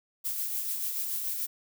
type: noise with tremolo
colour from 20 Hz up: violet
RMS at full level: -31 dBFS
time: 0.24-1.47 s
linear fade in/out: 20 ms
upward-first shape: sine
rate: 6.9 Hz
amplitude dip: 35%
effects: none